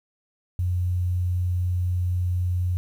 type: tone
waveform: sine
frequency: 89.6 Hz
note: F2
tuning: 45 cents sharp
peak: -21 dBFS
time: 0.59-2.77 s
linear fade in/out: 0 ms
effects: 9-bit